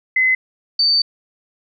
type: tone pair in turn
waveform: sine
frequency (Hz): 2039 / 4577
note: C7 / D8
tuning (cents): -45 / -45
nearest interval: octave + major second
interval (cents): 1400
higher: second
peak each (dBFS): -12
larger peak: neither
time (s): 0.16-0.35 / 0.79-1.02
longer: second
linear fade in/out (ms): 5
effects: none